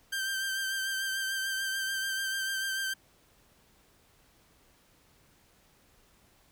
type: tone with vibrato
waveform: sawtooth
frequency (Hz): 1568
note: G6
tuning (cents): 0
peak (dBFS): -27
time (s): 0.12-2.94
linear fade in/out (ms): 10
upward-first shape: triangle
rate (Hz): 6.8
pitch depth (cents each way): 30
effects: pink hiss -64 dBFS RMS until 6.51 s